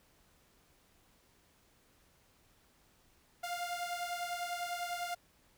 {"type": "beating tone pair", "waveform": "sawtooth", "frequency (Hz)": [698.5, 708.5], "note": ["F5", "F5"], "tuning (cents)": [0, 25], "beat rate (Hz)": 10, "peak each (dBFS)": [-35, -37], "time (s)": [3.43, 5.15], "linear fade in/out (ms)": 10, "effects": ["pink hiss -68 dBFS RMS until 5.57 s"]}